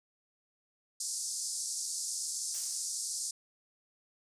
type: band-pass noise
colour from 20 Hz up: white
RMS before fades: -37 dBFS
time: 1-3.31 s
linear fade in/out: 5 ms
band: 4800 to 9600 Hz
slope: 48 dB/octave
type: noise with exponential decay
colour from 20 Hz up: blue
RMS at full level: -41 dBFS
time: 2.54-3.14 s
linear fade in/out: 2 ms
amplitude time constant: 130 ms
effects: resampled to 32000 Hz